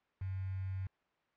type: tone with quantisation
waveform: sine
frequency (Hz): 95.1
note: F#2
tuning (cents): +48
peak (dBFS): -36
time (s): 0.21-0.87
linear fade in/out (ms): 5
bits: 9
effects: white hiss -75 dBFS RMS until 1.36 s + low-pass 2000 Hz 12 dB/octave